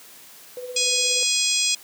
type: tone with tremolo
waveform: sine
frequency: 498.8 Hz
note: B4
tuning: 17 cents sharp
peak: -29 dBFS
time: 0.57-1.23 s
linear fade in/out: 0 ms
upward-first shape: sine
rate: 17 Hz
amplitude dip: 50%
type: harmonic tone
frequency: 830.6 Hz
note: G#5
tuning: in tune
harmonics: 3 / 4 / 5 / 6 / 7 / 8 / 9 / 10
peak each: -27 / -26 / -30 / -25 / -28 / -31 / -26 / -30 dBFS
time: 0.76-1.75 s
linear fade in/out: 5 ms
effects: white hiss -46 dBFS RMS until 1.83 s + high-pass 150 Hz 12 dB/octave